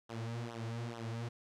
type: tone with flanger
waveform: sawtooth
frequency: 116 Hz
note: A#2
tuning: 8 cents flat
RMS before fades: -41 dBFS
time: 0.09-1.29 s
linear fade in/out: 10 ms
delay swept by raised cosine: 0.42 to 5.92 ms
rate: 2.3 Hz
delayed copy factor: -1
effects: low-pass 7000 Hz 12 dB/octave + 12-bit